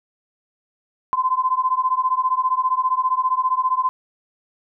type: beating tone pair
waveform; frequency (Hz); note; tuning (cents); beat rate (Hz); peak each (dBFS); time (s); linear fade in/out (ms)
sine; 1020 / 1035; C6 / C6; -44 / -19; 15; -20; 1.13-3.89; 0
effects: none